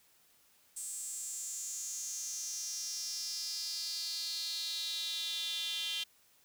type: tone with high-pass filter sweep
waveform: square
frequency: 185 Hz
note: F#3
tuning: in tune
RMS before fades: -39 dBFS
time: 0.76-6.04 s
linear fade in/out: 10 ms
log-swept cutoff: 8200 to 3200 Hz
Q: 6.2
effects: white hiss -67 dBFS RMS until 6.44 s